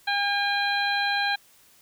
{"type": "harmonic tone", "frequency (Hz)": 807, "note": "G#5", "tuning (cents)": -50, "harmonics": [1, 2, 3, 4, 5], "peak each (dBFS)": [-27, -26, -32, -34, -30], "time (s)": [0.07, 1.36], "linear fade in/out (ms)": 10, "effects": ["white hiss -57 dBFS RMS until 1.81 s"]}